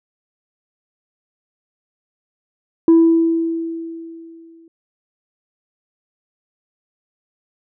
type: tone with exponential decay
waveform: sine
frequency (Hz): 330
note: E4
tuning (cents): +2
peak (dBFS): -4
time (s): 2.88-4.68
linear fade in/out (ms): 2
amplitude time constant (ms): 390
effects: tanh soft clip ceiling -5 dBFS